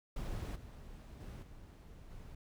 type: noise with level steps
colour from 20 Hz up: brown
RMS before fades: -40 / -51 / -47 / -54 / -51 dBFS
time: 0.16-2.35 s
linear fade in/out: 5 ms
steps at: 0.55 / 1.2 / 1.42 / 2.1 s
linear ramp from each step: 10 ms
effects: none